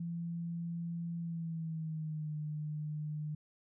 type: tone with pitch glide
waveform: sine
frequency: 169.2 to 151.61 Hz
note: E3 to D#3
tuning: +45 to -45 cents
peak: -36 dBFS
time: 0-3.35 s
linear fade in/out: 5 ms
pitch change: -190 cents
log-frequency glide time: 1.18-2.35 s
effects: none